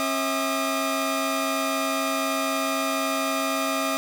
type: tone cluster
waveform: sawtooth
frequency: 270.7 / 648 / 1212 Hz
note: C#4 / E5 / D#6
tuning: -41 / -30 / -46 cents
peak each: -24 dBFS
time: 0-3.97 s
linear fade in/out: 0 ms
effects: none